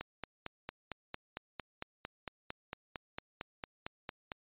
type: click train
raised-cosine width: 0.3 ms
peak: -23 dBFS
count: 20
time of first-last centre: 0.01-4.318 s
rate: 4.41 Hz
effects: resampled to 8000 Hz